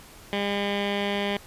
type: tone with low-pass filter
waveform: 15% pulse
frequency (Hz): 201.9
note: G#3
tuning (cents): -49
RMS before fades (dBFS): -27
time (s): 0.33-1.37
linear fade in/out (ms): 0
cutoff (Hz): 2900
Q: 3.8
effects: pink hiss -48 dBFS RMS until 1.46 s + resampled to 32000 Hz